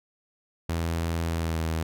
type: tone with pitch glide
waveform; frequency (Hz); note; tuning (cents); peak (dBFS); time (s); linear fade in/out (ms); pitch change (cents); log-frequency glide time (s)
sawtooth; 83.1 to 80.83; E2 to E2; +15 to -33; -22; 0.69-1.83; 5; -48; 1.3-1.65
effects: none